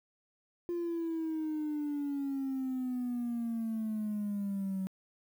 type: exponential sweep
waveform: triangle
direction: down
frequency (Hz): 349.2 to 188.4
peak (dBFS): -29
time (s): 0.69-4.87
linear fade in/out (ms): 0
effects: tanh soft clip ceiling -28 dBFS + 10-bit